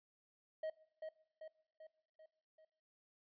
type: tone with echo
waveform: triangle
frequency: 630 Hz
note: D#5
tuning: 21 cents sharp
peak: -37 dBFS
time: 0.63-0.7 s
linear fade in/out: 5 ms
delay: 390 ms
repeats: 5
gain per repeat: -5 dB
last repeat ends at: 2.65 s
effects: noise-tail reverb RT60 0.8 s tail -21 dB re dry + resampled to 11025 Hz